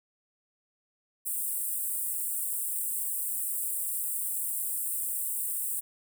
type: high-pass noise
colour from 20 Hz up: pink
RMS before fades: -32 dBFS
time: 1.25-5.81 s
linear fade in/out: 20 ms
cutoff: 8000 Hz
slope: 96 dB/octave
effects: none